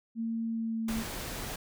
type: tone with pitch glide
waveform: sine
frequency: 227.4 to 223.9 Hz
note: A#3 to A3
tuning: -43 to +30 cents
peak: -30 dBFS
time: 0.15-1.04 s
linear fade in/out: 50 ms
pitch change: -27 cents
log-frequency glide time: 0.47-0.92 s
type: noise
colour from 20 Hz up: pink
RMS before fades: -38 dBFS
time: 0.88-1.56 s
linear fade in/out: 5 ms
effects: none